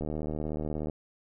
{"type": "click train", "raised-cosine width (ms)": 2, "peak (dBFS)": -21, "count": 69, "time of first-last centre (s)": [0.01, 0.898], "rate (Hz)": 76.6, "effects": []}